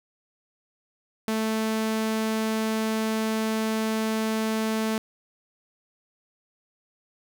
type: tone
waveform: sawtooth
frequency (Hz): 220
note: A3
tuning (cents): 0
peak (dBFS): -20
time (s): 1.28-4.98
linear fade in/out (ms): 0
effects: none